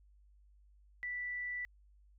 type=tone; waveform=sine; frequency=1970 Hz; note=B6; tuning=5 cents flat; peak=-37 dBFS; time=1.03-1.65 s; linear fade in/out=0 ms; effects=added 50 Hz sine -61 dBFS peak until 2.18 s